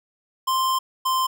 square tone pair in turn, 1046.5 / 1041.2 Hz, C6 / C6, 0 / -9 cents, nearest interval unison, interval 9 cents, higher first, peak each -20 dBFS, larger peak neither, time 0.47-0.79 / 1.05-1.27 s, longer first, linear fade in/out 10 ms, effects none

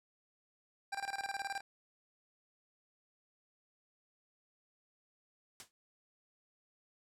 25% pulse tone with tremolo, 792 Hz, G5, 18 cents sharp, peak -32 dBFS, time 0.92-1.61 s, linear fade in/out 10 ms, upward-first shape square, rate 19 Hz, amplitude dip 80%
white noise with exponential decay, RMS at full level -43 dBFS, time 5.6-5.71 s, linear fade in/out 0 ms, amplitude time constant 23 ms
effects low-pass 9000 Hz 12 dB/octave

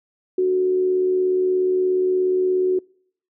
sine tone with amplitude modulation, 369.6 Hz, F#4, 2 cents flat, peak -14 dBFS, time 0.38-2.79 s, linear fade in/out 5 ms, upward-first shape sine, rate 76.9 Hz, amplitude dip 35%, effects noise-tail reverb RT60 0.6 s tail -26 dB re dry

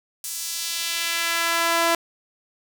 sawtooth tone with high-pass filter sweep, 335.4 Hz, E4, 30 cents sharp, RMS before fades -24 dBFS, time 0.24-1.95 s, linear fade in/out 2 ms, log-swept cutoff 7800 to 680 Hz, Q 1, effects none

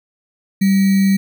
sine tone with sample-and-hold, 194.5 Hz, G3, 13 cents flat, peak -10 dBFS, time 0.61-1.17 s, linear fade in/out 10 ms, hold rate 2100 Hz, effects none

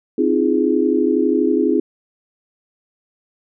sine chord, F minor seventh, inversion second, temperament equal with one note detuned, 261.6 / 311.1 / 343.4 / 415.3 Hz, C4 / Eb4 / F4 / Ab4, 0 / 0 / -29 / 0 cents, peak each -19 dBFS, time 0.18-1.8 s, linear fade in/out 5 ms, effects none

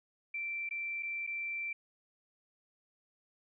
sine tone with dropouts, 2345 Hz, D7, 3 cents flat, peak -35 dBFS, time 0.34-1.73 s, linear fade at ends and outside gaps 5 ms, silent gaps 0.691-0.709 / 1.026-1.03 / 1.267-1.273 s, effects none

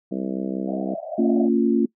harmonic tone, 65.41 Hz, C2, in tune, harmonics 3 / 4 / 5 / 6 / 7 / 8 / 9 / 10, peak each -28 / -30 / -30 / -37 / -35 / -39 / -40 / -40 dBFS, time 0.11-0.95 s, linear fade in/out 10 ms
white band-pass noise, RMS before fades -32 dBFS, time 0.67-1.49 s, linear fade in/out 20 ms, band 600 to 690 Hz, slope 96 dB/octave
sine chord, Bb minor, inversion none, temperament equal with one note detuned, 227.8 / 277.2 / 349.2 Hz, Bb3 / Db4 / F4, -40 / 0 / 0 cents, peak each -19 / -21 / -21 dBFS, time 1.18-1.86 s, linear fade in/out 10 ms
effects noise-tail reverb RT60 0.1 s tail -22 dB re dry

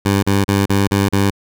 15% pulse tone bursts, 99.3 Hz, G2, 23 cents sharp, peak -6 dBFS, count 6, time 0.05-1.305 s, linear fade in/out 10 ms, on 180 ms, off 35 ms, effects none

